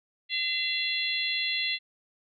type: harmonic tone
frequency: 682 Hz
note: F5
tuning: 41 cents flat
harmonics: 3 / 4 / 5 / 6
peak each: -32 / -32 / -32 / -32 dBFS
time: 0.29-1.79 s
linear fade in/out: 50 ms
effects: none